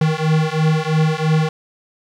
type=beating tone pair; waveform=square; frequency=155.56 / 158.56 Hz; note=D#3 / D#3; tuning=0 / +33 cents; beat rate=3 Hz; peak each=-18 dBFS; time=0.01-1.49 s; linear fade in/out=5 ms; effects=low-pass 5000 Hz 12 dB/octave + 8-bit